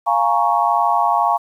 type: chord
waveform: sine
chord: Bb minor seventh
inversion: second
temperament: equal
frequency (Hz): 698.5 / 830.6 / 932.3 / 1108.7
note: F5 / Ab5 / Bb5 / Db6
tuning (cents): 0 / 0 / 0 / 0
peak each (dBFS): -19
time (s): 0.06-1.38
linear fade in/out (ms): 20
effects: 8-bit